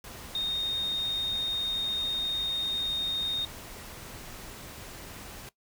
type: tone in noise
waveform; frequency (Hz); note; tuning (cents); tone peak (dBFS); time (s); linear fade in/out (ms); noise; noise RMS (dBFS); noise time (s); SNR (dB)
sine; 3696; A#7; -16; -27; 0.35-3.45; 2; pink; -44; 0.04-5.49; +14
effects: noise-tail reverb RT60 0.1 s tail -18 dB re dry